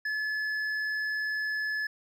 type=tone with hard clipping; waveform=sine; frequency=1719 Hz; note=A6; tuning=41 cents flat; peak=-30 dBFS; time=0.05-1.87 s; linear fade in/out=5 ms; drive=5 dB; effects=none